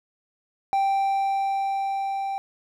triangle tone with level ramp, 784 Hz, G5, in tune, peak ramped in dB -17 to -24 dBFS, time 0.73-2.38 s, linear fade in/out 0 ms, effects none

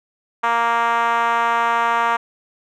5% pulse tone with band-pass filter, 233.1 Hz, A#3, in tune, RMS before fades -18 dBFS, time 0.43-2.17 s, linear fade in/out 10 ms, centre 1000 Hz, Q 2.5, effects none

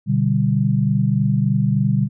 sine chord, G major, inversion first, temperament equal, 123.47 / 146.83 / 196 Hz, B2 / D3 / G3, 0 / 0 / 0 cents, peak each -19 dBFS, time 0.06-2.09 s, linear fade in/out 50 ms, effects none

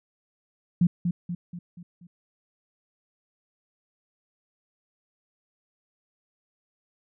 sine tone with echo, 174.61 Hz, F3, in tune, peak -16 dBFS, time 0.81-0.87 s, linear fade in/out 5 ms, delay 240 ms, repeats 5, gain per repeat -6 dB, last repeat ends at 2.07 s, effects none

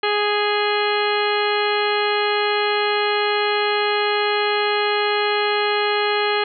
harmonic tone, 415.3 Hz, G#4, in tune, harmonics 1 / 2 / 3 / 4 / 5 / 6 / 7 / 8 / 10, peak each -21 / -24 / -26 / -27 / -28 / -29 / -29 / -30 / -31 dBFS, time 0.03-6.44 s, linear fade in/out 5 ms, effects none

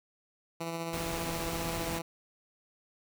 10% pulse tone with tremolo, 166.4 Hz, E3, 17 cents sharp, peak -25 dBFS, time 0.6-2.02 s, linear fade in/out 10 ms, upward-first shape sine, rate 15 Hz, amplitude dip 30%
pink noise, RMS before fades -38 dBFS, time 0.93-1.99 s, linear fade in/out 5 ms
effects none

